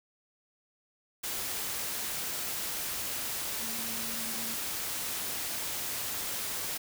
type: tone in noise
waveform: sine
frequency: 227.3 Hz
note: A#3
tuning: 43 cents flat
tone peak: -44 dBFS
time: 3.61-4.55 s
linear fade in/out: 10 ms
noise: white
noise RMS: -35 dBFS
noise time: 1.23-6.78 s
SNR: -12 dB
effects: none